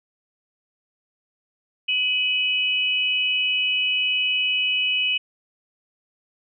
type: tone pair together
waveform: sine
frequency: 2539 / 2960 Hz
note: D#7 / F#7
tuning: +34 / 0 cents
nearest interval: minor third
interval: 266 cents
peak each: -22 / -22 dBFS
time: 1.88-5.18 s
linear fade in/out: 10 ms
effects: none